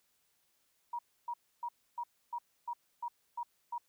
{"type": "tone bursts", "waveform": "sine", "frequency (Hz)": 953, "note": "A#5", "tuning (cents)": 38, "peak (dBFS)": -35, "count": 9, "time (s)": [0.93, 3.781], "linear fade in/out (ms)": 5, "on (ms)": 59, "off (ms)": 290, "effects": ["white hiss -75 dBFS RMS until 3.88 s"]}